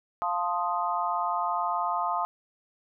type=chord; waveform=sine; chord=F dominant seventh; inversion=none; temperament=equal; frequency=698.5 / 880 / 1046.5 / 1244.5 Hz; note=F5 / A5 / C6 / Eb6; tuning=0 / 0 / 0 / 0 cents; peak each=-31 dBFS; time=0.22-2.25 s; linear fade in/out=0 ms; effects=none